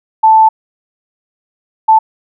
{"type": "tone bursts at uneven times", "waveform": "sine", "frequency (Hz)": 880, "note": "A5", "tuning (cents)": 0, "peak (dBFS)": -3, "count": 2, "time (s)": [[0.23, 0.49], [1.88, 1.99]], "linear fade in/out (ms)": 10, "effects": []}